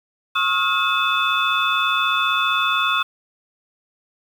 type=tone cluster; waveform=sine; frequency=1091 / 1280 / 1415 / 2584 / 3498 Hz; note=C#6 / D#6 / F6 / E7 / A7; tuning=-28 / +49 / +22 / -35 / -11 cents; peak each=-23 dBFS; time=0.35-3.03 s; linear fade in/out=10 ms; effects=tanh soft clip ceiling -5 dBFS + 7-bit